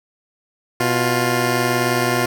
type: tone pair together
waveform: 10% pulse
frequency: 123.4 / 351.4 Hz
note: B2 / F4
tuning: -1 / +11 cents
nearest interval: octave + tritone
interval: 1812 cents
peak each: -11 dBFS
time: 0.8-2.26 s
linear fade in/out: 5 ms
effects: none